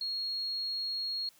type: tone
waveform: sine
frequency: 4295 Hz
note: C8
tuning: 44 cents sharp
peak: -32 dBFS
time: 0.01-1.29 s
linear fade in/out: 2 ms
effects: white hiss -63 dBFS RMS until 1.39 s